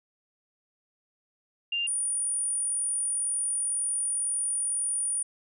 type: tone pair in turn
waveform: sine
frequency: 2794 / 9471 Hz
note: F7 / D9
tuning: 0 / +14 cents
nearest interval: octave + major sixth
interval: 2114 cents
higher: second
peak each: -26 dBFS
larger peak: neither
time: 1.72-1.87 / 1.87-5.23 s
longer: second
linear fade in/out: 5 ms
effects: none